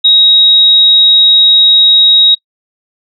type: tone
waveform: sine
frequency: 3795 Hz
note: A#7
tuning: 30 cents sharp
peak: -3 dBFS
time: 0.04-2.35 s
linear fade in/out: 10 ms
effects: noise-tail reverb RT60 0.1 s tail -21 dB re dry